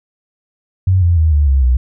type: tone with pitch steps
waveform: sine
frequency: 93.5 / 86.24 / 79.54 / 73.36 / 67.66 / 62.4 Hz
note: F#2 / F2 / D#2 / D2 / C#2 / B1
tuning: +19 / -21 / +39 / -1 / -41 / +19 cents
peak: -8 dBFS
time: 0.87-1.77 s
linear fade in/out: 5 ms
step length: 150 ms
effects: none